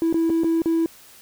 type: tone with dropouts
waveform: triangle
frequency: 329 Hz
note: E4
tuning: 3 cents flat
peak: -14 dBFS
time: 0.02-0.86 s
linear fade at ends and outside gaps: 1 ms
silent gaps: 0.127-0.143 / 0.296-0.301 / 0.435-0.444 / 0.619-0.658 s
effects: tanh soft clip ceiling -13 dBFS + white hiss -48 dBFS RMS until 1.21 s